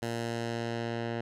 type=tone with low-pass filter sweep; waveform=10% pulse; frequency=116.54 Hz; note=A#2; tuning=in tune; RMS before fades=-34 dBFS; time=0.02-1.21 s; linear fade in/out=5 ms; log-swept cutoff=12000 to 2800 Hz; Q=0.73; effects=none